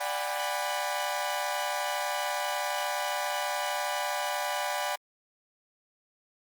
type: chord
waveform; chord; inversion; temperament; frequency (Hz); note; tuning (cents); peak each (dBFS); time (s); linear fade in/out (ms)
sawtooth; G# half-diminished seventh; second; equal with one note detuned; 587.3 / 740 / 812.1 / 987.8; D5 / F#5 / G#5 / B5; 0 / 0 / -39 / 0; -31; 0-4.96; 10
effects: Opus 24 kbps